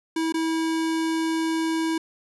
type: tone with dropouts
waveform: square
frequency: 324 Hz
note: E4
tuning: 30 cents flat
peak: -23 dBFS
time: 0.16-1.98 s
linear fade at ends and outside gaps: 5 ms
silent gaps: 0.324-0.341 s
effects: resampled to 24000 Hz